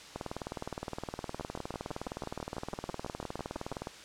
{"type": "two click trains", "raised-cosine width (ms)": 1, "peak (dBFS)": [-24, -22], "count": [15, 73], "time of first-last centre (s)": [[1.41, 3.724], [0.16, 3.871]], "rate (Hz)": [6.05, 19.4], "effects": ["white hiss -49 dBFS RMS until 4.04 s", "low-pass 6000 Hz 12 dB/octave"]}